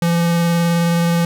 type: tone with vibrato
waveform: square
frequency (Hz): 170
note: F3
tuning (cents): -46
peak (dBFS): -14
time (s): 0.02-1.25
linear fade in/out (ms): 2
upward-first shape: square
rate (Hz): 19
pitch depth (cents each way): 9
effects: none